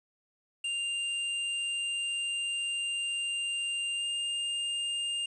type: tone with pitch glide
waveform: square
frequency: 2794 to 2810 Hz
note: F7 to F7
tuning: 0 to +10 cents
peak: -31 dBFS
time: 0.64-5.26 s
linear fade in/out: 5 ms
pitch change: +10 cents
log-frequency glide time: 3.97-4.04 s
effects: resampled to 22050 Hz + 10-bit